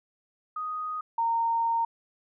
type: tone pair in turn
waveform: sine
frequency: 1246 / 921.1 Hz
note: D#6 / A#5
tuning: +2 / -21 cents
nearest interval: perfect fourth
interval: 523 cents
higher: first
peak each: -30 / -23 dBFS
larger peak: second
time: 0.56-1.01 / 1.18-1.85 s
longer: second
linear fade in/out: 5 ms
effects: none